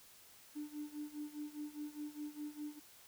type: tone with tremolo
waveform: triangle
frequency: 297.7 Hz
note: D4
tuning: 24 cents sharp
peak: -36 dBFS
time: 0.55-2.8 s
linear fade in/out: 20 ms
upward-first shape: sine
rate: 4.9 Hz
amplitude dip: 90%
effects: tanh soft clip ceiling -38 dBFS + white hiss -61 dBFS RMS until 3.07 s